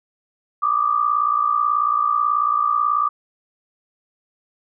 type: tone pair together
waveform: sine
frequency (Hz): 1169 / 1227.3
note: D6 / D#6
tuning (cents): -8 / -24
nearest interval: minor second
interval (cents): 84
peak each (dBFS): -18 / -20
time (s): 0.62-3.09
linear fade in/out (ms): 10
effects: none